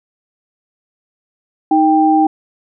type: tone pair together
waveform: sine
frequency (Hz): 313 / 788.7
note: D#4 / G5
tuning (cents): +10 / +10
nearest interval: octave + major third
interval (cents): 1600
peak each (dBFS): -11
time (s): 1.71-2.27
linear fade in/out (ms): 5
effects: none

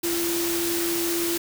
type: tone in noise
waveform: sine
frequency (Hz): 340.5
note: F4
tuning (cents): -44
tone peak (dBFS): -25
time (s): 0.03-1.38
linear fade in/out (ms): 10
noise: white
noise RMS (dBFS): -28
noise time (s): 0.03-1.38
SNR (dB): 0
effects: none

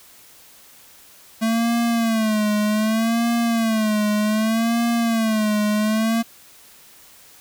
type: tone with vibrato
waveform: square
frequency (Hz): 221.8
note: A3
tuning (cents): +14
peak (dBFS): -18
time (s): 1.41-6.23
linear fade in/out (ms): 20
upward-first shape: sine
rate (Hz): 0.65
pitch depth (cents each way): 96
effects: white hiss -48 dBFS RMS until 7.4 s

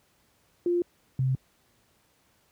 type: tone pair in turn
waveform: sine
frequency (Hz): 349.5 / 130.91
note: F4 / C3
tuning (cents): +1 / +1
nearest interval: octave + perfect fourth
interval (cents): 1700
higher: first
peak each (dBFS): -22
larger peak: neither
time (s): 0.66-0.82 / 1.19-1.35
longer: neither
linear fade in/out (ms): 2
effects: pink hiss -66 dBFS RMS until 2.51 s + high-pass 60 Hz 12 dB/octave

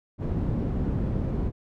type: low-pass noise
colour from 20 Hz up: white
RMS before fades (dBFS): -27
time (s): 0.18-1.52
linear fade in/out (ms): 50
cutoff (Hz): 190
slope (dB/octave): 12
effects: none

